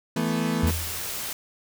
35% pulse chord, E suspended fourth, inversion none, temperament equal, 164.81 / 220 / 246.9 Hz, E3 / A3 / B3, 0 / 0 / 0 cents, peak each -26 dBFS, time 0.16-0.71 s, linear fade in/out 5 ms
sine tone with exponential decay, 82.8 Hz, E2, 8 cents sharp, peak -18 dBFS, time 0.63-1.14 s, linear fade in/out 5 ms, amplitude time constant 110 ms
white noise, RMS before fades -32 dBFS, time 0.67-1.33 s, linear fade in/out 2 ms
effects none

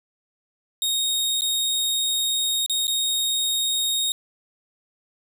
sawtooth tone with dropouts, 3729 Hz, A#7, in tune, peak -18 dBFS, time 0.82-4.12 s, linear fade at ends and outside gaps 1 ms, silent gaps 1.409-1.419 / 2.662-2.697 / 2.87-2.879 s, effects 9-bit

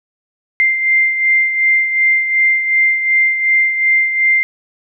sine beating tone pair, 2093 / 2095.7 Hz, C7 / C7, 0 / +2 cents, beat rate 2.7 Hz, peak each -11 / -19 dBFS, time 0.6-4.43 s, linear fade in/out 0 ms, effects none

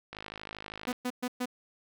click train, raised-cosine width 0.3 ms, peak -24 dBFS, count 43, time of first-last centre 0.13-0.928 s, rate 52.6 Hz
sawtooth tone bursts, 248.8 Hz, B3, 13 cents sharp, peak -26 dBFS, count 4, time 0.87-1.458 s, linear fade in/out 10 ms, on 57 ms, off 120 ms
effects none

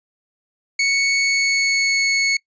sawtooth tone with pitch glide, 2217 to 2203 Hz, C#7 to C#7, 0 to -11 cents, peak -12 dBFS, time 0.79-2.37 s, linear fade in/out 5 ms, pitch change -11 cents, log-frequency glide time 1.18-2.05 s, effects noise-tail reverb RT60 0.1 s tail -24 dB re dry + resampled to 16000 Hz

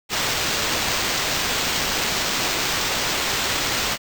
white noise with sample-and-hold, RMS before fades -23 dBFS, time 0.09-3.98 s, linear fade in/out 50 ms, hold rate 11025 Hz, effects none

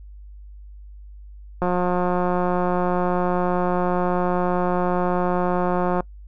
click train, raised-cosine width 1 ms, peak -9 dBFS, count 786, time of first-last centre 1.62-6.005 s, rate 179 Hz, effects noise-tail reverb RT60 0.1 s tail -25 dB re dry + added 50 Hz sine -38 dBFS peak until 6.27 s

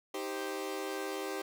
sawtooth chord, C minor, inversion first, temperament equal with one note detuned, 313.3 / 392 / 523.3 Hz, Eb4 / G4 / C5, +12 / 0 / 0 cents, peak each -38 / -34 / -38 dBFS, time 0.14-1.42 s, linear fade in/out 5 ms, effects none

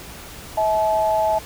sine tone pair together, 645 / 861 Hz, E5 / A5, -38 / -38 cents, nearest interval perfect fourth, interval 500 cents, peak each -19 dBFS, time 0.57-1.39 s, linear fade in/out 10 ms, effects added 60 Hz sine -45 dBFS peak until 1.45 s + pink hiss -38 dBFS RMS until 1.45 s

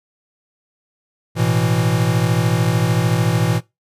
square chord, A suspended second, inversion none, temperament equal, 110 / 123.47 / 164.81 Hz, A2 / B2 / E3, 0 / 0 / 0 cents, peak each -20 dBFS, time 1.35-3.61 s, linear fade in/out 50 ms, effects noise-tail reverb RT60 0.2 s tail -21 dB re dry + resampled to 32000 Hz

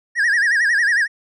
triangle tone with vibrato, 1759 Hz, A6, 1 cent flat, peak -12 dBFS, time 0.15-1.08 s, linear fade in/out 50 ms, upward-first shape sine, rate 11 Hz, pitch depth 160 cents each way, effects resampled to 24000 Hz

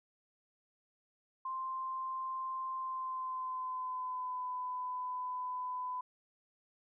sine tone with pitch glide, 1046.5 to 1003.3 Hz, C6 to B5, 0 to +27 cents, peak -36 dBFS, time 1.45-6.01 s, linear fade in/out 5 ms, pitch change -73 cents, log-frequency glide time 2.76-4.46 s, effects none

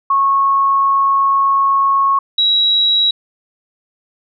sine tone pair in turn, 1098 / 3872 Hz, C#6 / B7, -17 / -35 cents, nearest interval octave + minor seventh, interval 2182 cents, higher second, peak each -10 dBFS, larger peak neither, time 0.1-2.19 / 2.38-3.11 s, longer first, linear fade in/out 5 ms, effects none

